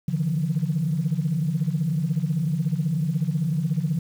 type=tone cluster; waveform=sine; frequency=143.4 / 157.7 / 173.9 Hz; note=D3 / D#3 / F3; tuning=-41 / +24 / -7 cents; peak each=-25 dBFS; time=0.08-3.99 s; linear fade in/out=5 ms; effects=tanh soft clip ceiling -14 dBFS + 8-bit